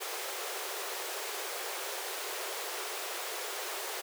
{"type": "high-pass noise", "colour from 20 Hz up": "pink", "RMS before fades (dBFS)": -38, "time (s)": [0, 4.02], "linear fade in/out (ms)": 20, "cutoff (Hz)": 360, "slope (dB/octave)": 96, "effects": []}